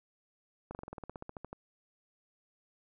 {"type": "slowing click train", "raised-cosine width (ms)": 1, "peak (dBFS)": -28, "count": 15, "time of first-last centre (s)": [0.71, 1.53], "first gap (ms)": 39, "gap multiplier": 1.06, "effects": []}